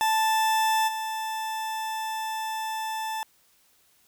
40% pulse tone with level steps, 880 Hz, A5, in tune, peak -20 / -28 dBFS, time 0.01-3.23 s, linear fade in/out 0 ms, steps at 0.87 s, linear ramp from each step 20 ms, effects white hiss -63 dBFS RMS until 4.07 s

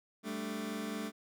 sawtooth chord, G suspended second, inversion none, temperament just, 196 / 220.5 / 294 Hz, G3 / A3 / D4, 0 / +4 / +2 cents, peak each -39 / -35 / -38 dBFS, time 0.23-1.12 s, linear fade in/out 50 ms, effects none

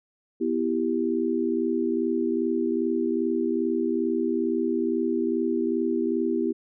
sine chord, E minor, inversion second, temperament equal, 246.9 / 329.6 / 392 Hz, B3 / E4 / G4, 0 / 0 / 0 cents, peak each -27 / -26 / -27 dBFS, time 0.4-6.53 s, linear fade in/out 20 ms, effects none

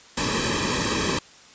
pink noise with comb filter, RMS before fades -24 dBFS, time 0.17-1.19 s, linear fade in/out 5 ms, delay 1.4 ms, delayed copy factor -0.9, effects white hiss -49 dBFS RMS until 1.54 s + resampled to 16000 Hz

